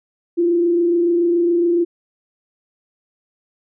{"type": "tone with frequency modulation", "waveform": "sine", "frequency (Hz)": 344.2, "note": "F4", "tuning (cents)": -25, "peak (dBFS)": -13, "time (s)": [0.37, 1.85], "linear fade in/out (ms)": 20, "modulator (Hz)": 27.1, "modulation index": 0.34, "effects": []}